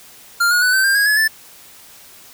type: tone with pitch steps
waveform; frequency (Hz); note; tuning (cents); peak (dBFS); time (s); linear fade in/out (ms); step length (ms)
square; 1396.9 / 1443.7 / 1492 / 1541.9 / 1593.5 / 1646.9 / 1702 / 1759; F6 / F#6 / F#6 / G6 / G6 / G#6 / G#6 / A6; 0 / -43 / +14 / -29 / +28 / -15 / +42 / -1; -13; 0.4-1.28; 10; 110
effects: white hiss -43 dBFS RMS until 2.33 s